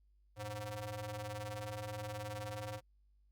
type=ring-modulated tone; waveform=sawtooth; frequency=207.7 Hz; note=G#3; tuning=in tune; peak=-34 dBFS; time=0.36-2.81 s; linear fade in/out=50 ms; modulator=321 Hz; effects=added 50 Hz sine -66 dBFS peak until 3.31 s + Opus 48 kbps